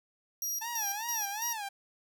25% pulse tone with tremolo, 5720 Hz, F8, 41 cents sharp, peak -27 dBFS, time 0.42-1.53 s, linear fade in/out 2 ms, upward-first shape square, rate 3 Hz, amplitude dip 65%
sawtooth tone with vibrato, 869 Hz, A5, 22 cents flat, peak -32 dBFS, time 0.61-1.69 s, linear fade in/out 10 ms, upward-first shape sine, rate 2.6 Hz, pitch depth 160 cents each way
effects none

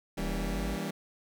triangle exponential sweep, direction up, 33 to 57.4 Hz, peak -31 dBFS, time 0.17-0.78 s, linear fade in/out 50 ms
sawtooth chord, E diminished seventh, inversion none, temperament just, 164.81 / 197.78 / 237.3 / 284.8 Hz, E3 / G3 / Bb3 / Db4, 0 / +16 / +31 / +47 cents, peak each -34 / -32 / -37 / -37 dBFS, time 0.17-0.91 s, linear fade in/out 10 ms
effects none

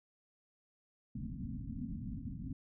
white low-pass noise, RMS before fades -42 dBFS, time 1.15-2.53 s, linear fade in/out 5 ms, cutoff 270 Hz, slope 96 dB/octave, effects none

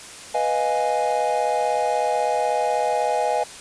triangle chord, F half-diminished seventh, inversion second, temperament equal, 493.9 / 622.3 / 698.5 / 830.6 Hz, Cb5 / Eb5 / F5 / Ab5, 0 / 0 / 0 / 0 cents, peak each -24 / -23 / -24 / -21 dBFS, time 0.34-3.44 s, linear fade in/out 10 ms, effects white hiss -39 dBFS RMS until 3.6 s + resampled to 22050 Hz

